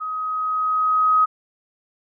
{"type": "tone with level ramp", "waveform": "sine", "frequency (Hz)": 1262, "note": "D#6", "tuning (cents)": 24, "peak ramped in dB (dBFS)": [-25, -12], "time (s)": [0, 1.26], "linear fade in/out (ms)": 20, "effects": []}